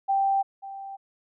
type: tone with echo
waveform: sine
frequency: 784 Hz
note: G5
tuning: in tune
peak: -20 dBFS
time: 0.08-0.43 s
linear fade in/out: 20 ms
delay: 540 ms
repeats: 1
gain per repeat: -15 dB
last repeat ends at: 0.97 s
effects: none